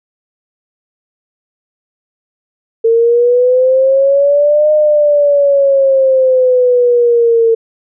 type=exponential two-way sweep; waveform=sine; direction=up then down; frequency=452.2 to 611 to 452.2 Hz; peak=-6 dBFS; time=2.84-7.55 s; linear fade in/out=10 ms; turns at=4.72 s; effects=none